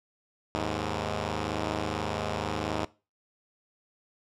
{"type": "tone pair together", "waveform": "5% pulse", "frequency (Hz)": [78.45, 104.3], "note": ["D#2", "G#2"], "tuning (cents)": [15, 8], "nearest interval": "perfect fourth", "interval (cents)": 493, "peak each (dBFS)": -21, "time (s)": [0.55, 2.85], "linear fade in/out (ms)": 0, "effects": ["noise-tail reverb RT60 0.3 s tail -20 dB re dry", "low-pass 6000 Hz 12 dB/octave"]}